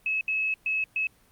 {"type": "tone bursts at uneven times", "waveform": "sine", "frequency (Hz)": 2583, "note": "E7", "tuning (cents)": -36, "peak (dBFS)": -24, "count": 4, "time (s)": [[0.06, 0.21], [0.28, 0.54], [0.66, 0.84], [0.96, 1.07]], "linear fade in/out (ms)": 2, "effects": ["pink hiss -61 dBFS RMS until 1.31 s", "Opus 32 kbps"]}